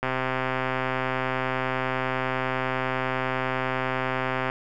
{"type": "click train", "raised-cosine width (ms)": 0.5, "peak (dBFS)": -11, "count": 582, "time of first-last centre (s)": [0.03, 4.499], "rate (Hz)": 130, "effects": []}